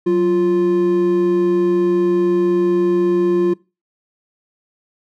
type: tone pair together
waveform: triangle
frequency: 185.2 / 349.2 Hz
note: F#3 / F4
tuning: +2 / 0 cents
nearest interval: major seventh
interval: 1098 cents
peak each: -19 / -11 dBFS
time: 0.06-3.54 s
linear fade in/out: 10 ms
effects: noise-tail reverb RT60 0.3 s tail -24 dB re dry